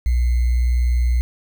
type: tone with sample-and-hold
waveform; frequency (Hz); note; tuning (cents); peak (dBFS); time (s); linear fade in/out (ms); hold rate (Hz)
sine; 60.7; B1; -29; -14; 0.06-1.21; 0; 2100
effects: none

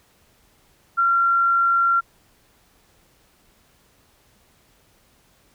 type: tone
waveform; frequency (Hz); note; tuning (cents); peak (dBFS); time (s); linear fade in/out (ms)
sine; 1373; F6; -30; -15; 0.97-2.01; 20
effects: pink hiss -59 dBFS RMS until 5.54 s

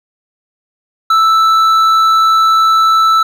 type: tone with hard clipping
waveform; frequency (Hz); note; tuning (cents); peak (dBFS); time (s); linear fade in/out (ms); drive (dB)
sine; 1318.5; E6; 0; -8; 1.1-3.23; 5; 6
effects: none

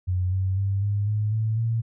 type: tone with pitch steps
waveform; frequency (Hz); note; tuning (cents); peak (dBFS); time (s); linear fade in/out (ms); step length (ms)
sine; 91.2 / 94.69 / 98.31 / 102.07 / 105.98 / 110.03 / 114.24; F#2 / F#2 / G2 / G#2 / G#2 / A2 / A#2; -24 / +41 / +5 / -30 / +36 / 0 / -35; -21; 0.07-1.82; 20; 250
effects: none

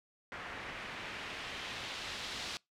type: noise with low-pass filter sweep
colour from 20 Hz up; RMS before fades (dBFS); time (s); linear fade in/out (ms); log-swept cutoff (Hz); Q
white; -43; 0.32-2.57; 0; 1800 to 4400; 1.3
effects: noise-tail reverb RT60 0.2 s tail -25 dB re dry

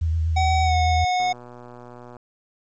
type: tone with vibrato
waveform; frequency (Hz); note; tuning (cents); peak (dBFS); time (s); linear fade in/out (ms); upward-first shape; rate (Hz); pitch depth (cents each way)
sine; 80.9; E2; -32; -19; 0.01-1.05; 10; sine; 8.2; 40
type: tone with pitch glide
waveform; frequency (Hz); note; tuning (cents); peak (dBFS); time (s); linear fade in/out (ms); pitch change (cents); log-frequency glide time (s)
square; 755 to 729.7; F#5 to F#5; +35 to -24; -20; 0.36-1.33; 10; -59; 0.62-0.75
type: click train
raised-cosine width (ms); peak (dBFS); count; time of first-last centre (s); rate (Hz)
1; -28; 119; 1.2-2.167; 122
effects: resampled to 16000 Hz + 9-bit

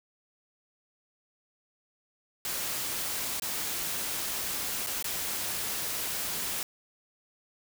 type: noise with dropouts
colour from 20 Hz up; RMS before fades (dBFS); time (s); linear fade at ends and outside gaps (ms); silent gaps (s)
white; -33; 2.45-6.63; 1; 3.398-3.421 / 4.864-4.87 / 5.026-5.043
effects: none

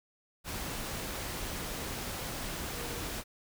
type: tone in noise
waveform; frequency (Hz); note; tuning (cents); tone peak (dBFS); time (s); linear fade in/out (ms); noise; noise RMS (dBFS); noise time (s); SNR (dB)
sine; 474.6; A#4; +31; -45; 2.72-3.04; 50; pink; -38; 0.44-3.24; -10
effects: none

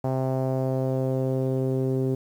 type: tone with low-pass filter sweep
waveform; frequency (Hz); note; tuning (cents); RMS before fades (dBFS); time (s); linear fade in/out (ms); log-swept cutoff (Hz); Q
sawtooth; 131.3; C3; +6; -25; 0.04-2.15; 5; 740 to 390; 2.7
effects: 9-bit

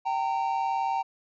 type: tone pair together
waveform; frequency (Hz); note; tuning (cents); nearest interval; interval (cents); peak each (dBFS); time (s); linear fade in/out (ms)
triangle; 777.9 / 917; G5 / A#5; -14 / -29; minor third; 285; -26 / -26; 0.05-1.03; 20
effects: resampled to 16000 Hz

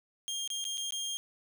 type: tone with dropouts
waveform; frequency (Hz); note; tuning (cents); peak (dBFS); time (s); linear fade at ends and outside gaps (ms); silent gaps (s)
25% pulse; 3216; G7; +44; -30; 0.28-1.17; 0; 0.476-0.502 / 0.642-0.651 / 0.773-0.779 / 0.907-0.923
effects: none

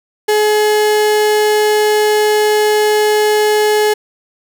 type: tone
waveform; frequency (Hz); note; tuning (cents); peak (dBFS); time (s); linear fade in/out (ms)
35% pulse; 423.8; G#4; +35; -8; 0.28-3.94; 10
effects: none

